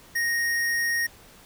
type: tone with hard clipping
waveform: sine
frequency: 1864.7 Hz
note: A#6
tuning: in tune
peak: -24 dBFS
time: 0.15-1.07 s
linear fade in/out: 10 ms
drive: 17 dB
effects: pink hiss -51 dBFS RMS until 1.45 s